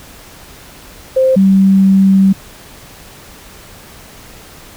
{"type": "tone pair in turn", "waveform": "sine", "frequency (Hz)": [523.3, 193.09], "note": ["C5", "G3"], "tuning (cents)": [0, -26], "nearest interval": "octave + perfect fourth", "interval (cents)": 1726, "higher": "first", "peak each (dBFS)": [-7, -5], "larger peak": "second", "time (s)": [[1.16, 1.36], [1.36, 2.33]], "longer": "second", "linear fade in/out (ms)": 10, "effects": ["pink hiss -37 dBFS RMS until 4.76 s"]}